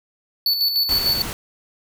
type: tone with tremolo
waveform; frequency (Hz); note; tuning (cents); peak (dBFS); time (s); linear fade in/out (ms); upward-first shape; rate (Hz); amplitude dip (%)
square; 4467; C#8; +12; -16; 0.46-1.22; 2; square; 6.7; 50
type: noise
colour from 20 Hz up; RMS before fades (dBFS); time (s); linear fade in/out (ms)
pink; -29; 0.89-1.33; 0
effects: none